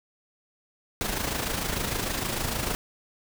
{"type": "noise with amplitude modulation", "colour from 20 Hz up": "pink", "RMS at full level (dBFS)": -27, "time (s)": [1.01, 2.75], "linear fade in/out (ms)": 0, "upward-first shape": "sine", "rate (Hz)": 26.6, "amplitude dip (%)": 55, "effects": []}